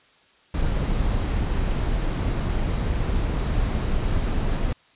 brown noise, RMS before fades -23 dBFS, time 0.54-4.73 s, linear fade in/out 5 ms, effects white hiss -57 dBFS RMS until 4.95 s + resampled to 8000 Hz

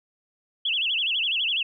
sine tone with vibrato, 2991 Hz, F#7, 18 cents sharp, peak -22 dBFS, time 0.65-1.63 s, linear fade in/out 5 ms, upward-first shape sine, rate 12 Hz, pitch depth 230 cents each way, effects none

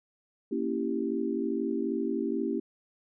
sine chord, A# diminished seventh, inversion none, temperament equal, 233.1 / 277.2 / 329.6 / 392 Hz, A#3 / C#4 / E4 / G4, 0 / 0 / 0 / 0 cents, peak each -33 dBFS, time 0.51-2.6 s, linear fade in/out 10 ms, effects none

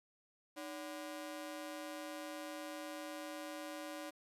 sawtooth ring-modulated tone, 440 Hz, A4, in tune, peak -37 dBFS, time 0.56-4.11 s, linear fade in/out 20 ms, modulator 132 Hz, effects resampled to 32000 Hz + 11-bit

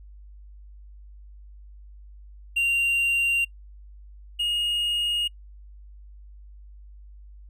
triangle tone pair in turn, 2770 / 2863 Hz, F7 / F7, -15 / +42 cents, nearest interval minor second, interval 57 cents, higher second, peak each -18 / -21 dBFS, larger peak first, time 2.56-3.45 / 4.39-5.28 s, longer neither, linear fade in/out 10 ms, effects noise-tail reverb RT60 0.1 s tail -25 dB re dry + added 50 Hz sine -43 dBFS peak until 7.49 s

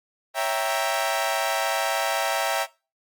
sawtooth chord, C# diminished seventh, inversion none, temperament equal, 554.4 / 659.3 / 784 / 932.3 Hz, C#5 / E5 / G5 / Bb5, 0 / 0 / 0 / 0 cents, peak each -27 / -22 / -24 / -26 dBFS, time 0.34-2.67 s, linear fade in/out 50 ms, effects noise-tail reverb RT60 0.3 s tail -20 dB re dry + Opus 48 kbps

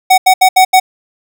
square tone bursts at uneven times, 749 Hz, F#5, 21 cents sharp, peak -4 dBFS, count 5, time 0.1-0.18 / 0.26-0.34 / 0.41-0.49 / 0.56-0.65 / 0.73-0.8 s, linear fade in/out 10 ms, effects none

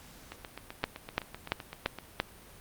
two click trains, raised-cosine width 0.3 ms, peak -11 / -24 dBFS, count 5 / 14, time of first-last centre 0.84-2.201 / 0.32-1.987 s, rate 2.94 / 7.8 Hz, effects pink hiss -53 dBFS RMS until 2.6 s + Opus 48 kbps

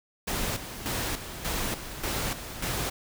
pink noise with tremolo, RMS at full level -30 dBFS, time 0.27-2.9 s, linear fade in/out 10 ms, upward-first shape square, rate 1.7 Hz, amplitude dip 65%, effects none

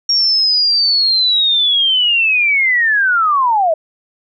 sine linear sweep, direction down, 5588 to 612 Hz, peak -10 dBFS, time 0.09-3.74 s, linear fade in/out 5 ms, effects none

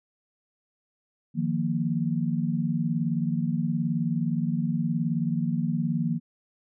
sine chord, Eb suspended second, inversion none, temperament equal, 155.56 / 174.61 / 233.1 Hz, Eb3 / F3 / Bb3, 0 / 0 / 0 cents, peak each -28 dBFS, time 1.34-6.2 s, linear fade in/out 50 ms, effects none

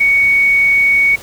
sine tone, 2232 Hz, C#7, 11 cents sharp, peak -8 dBFS, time 0-1.16 s, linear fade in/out 10 ms, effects pink hiss -34 dBFS RMS until 1.22 s

